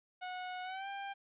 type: tone with pitch glide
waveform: sawtooth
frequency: 732 to 793.7 Hz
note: F#5 to G5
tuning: -19 to +21 cents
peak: -36 dBFS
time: 0.21-1.14 s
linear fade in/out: 20 ms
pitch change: +140 cents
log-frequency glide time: 0.63-0.88 s
effects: resampled to 8000 Hz + 12-bit